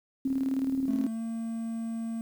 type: tone with tremolo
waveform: sine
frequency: 266.9 Hz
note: C4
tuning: 35 cents sharp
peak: -24 dBFS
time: 0.25-1.07 s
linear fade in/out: 5 ms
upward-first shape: square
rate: 19 Hz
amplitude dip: 45%
type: tone with pitch glide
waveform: triangle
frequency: 220 to 227.6 Hz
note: A3 to A#3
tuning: 0 to -41 cents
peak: -29 dBFS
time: 0.88-2.21 s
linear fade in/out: 0 ms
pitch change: +59 cents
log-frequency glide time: 0.99-1.22 s
effects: 9-bit